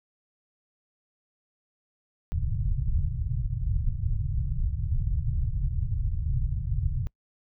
pink low-pass noise, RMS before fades -27 dBFS, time 2.32-7.07 s, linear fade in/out 0 ms, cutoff 140 Hz, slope 48 dB/octave, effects noise-tail reverb RT60 0.1 s tail -26 dB re dry

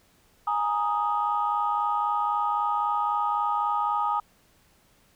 sine chord, Ab suspended second, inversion none, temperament just, 830.6 / 934.4 / 1245.9 Hz, Ab5 / Bb5 / Eb6, 0 / +4 / +2 cents, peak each -27 / -28 / -26 dBFS, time 0.47-4.2 s, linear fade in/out 5 ms, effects tanh soft clip ceiling -14 dBFS + pink hiss -62 dBFS RMS until 5.15 s

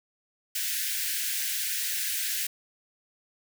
white high-pass noise, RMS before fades -30 dBFS, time 0.55-2.47 s, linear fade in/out 5 ms, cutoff 1500 Hz, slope 96 dB/octave, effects none

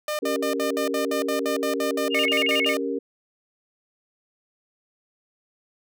sawtooth tone bursts, 604 Hz, D5, 48 cents sharp, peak -21 dBFS, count 16, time 0.08-2.77 s, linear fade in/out 2 ms, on 110 ms, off 62 ms
sine chord, G diminished, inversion second, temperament equal, 277.2 / 392 / 466.2 Hz, Db4 / G4 / Bb4, 0 / 0 / 0 cents, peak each -28 / -30 / -28 dBFS, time 0.22-2.99 s, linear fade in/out 10 ms
sine tone with vibrato, 2489 Hz, D#7, in tune, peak -21 dBFS, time 2.1-2.75 s, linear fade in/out 50 ms, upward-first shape square, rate 11 Hz, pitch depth 220 cents each way
effects none

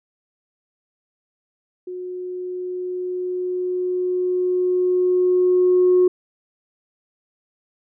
sine tone with level ramp, 363.4 Hz, F#4, 31 cents flat, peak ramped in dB -28 to -10 dBFS, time 1.87-6.08 s, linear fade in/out 5 ms, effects tanh soft clip ceiling -8 dBFS

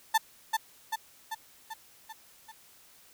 35% pulse tone with echo, 887 Hz, A5, 14 cents sharp, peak -19 dBFS, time 0.14-0.18 s, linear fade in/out 10 ms, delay 390 ms, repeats 6, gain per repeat -4 dB, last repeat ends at 2.52 s, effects white hiss -58 dBFS RMS until 3.13 s

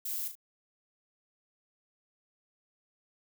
violet noise with echo, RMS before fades -36 dBFS, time 0.05-0.28 s, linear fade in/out 5 ms, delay 37 ms, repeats 2, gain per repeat -7 dB, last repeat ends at 0.354 s, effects none

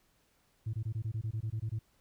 sine tone bursts, 110 Hz, A2, in tune, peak -30 dBFS, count 12, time 0.66-1.791 s, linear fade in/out 10 ms, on 75 ms, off 21 ms, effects tanh soft clip ceiling -30 dBFS + pink hiss -71 dBFS RMS until 2 s

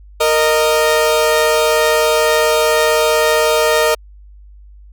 sawtooth tone pair together, 463.5 / 618.7 Hz, A#4 / D#5, -10 / -10 cents, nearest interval perfect fourth, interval 500 cents, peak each -10 dBFS, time 0.2-3.95 s, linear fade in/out 10 ms, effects added 50 Hz sine -37 dBFS peak until 4.92 s

